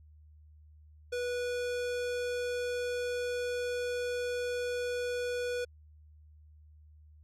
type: tone with low-pass filter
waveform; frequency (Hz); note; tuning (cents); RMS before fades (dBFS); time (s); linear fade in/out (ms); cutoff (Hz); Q
square; 489.4; B4; -16; -34; 1.12-5.65; 10; 8800; 0.6
effects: added 76 Hz sine -54 dBFS peak until 7.23 s